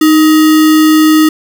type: tone with sample-and-hold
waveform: sine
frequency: 311.1 Hz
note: D#4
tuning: in tune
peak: -3 dBFS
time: 0.01-1.29 s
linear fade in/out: 5 ms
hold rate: 1575 Hz
effects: none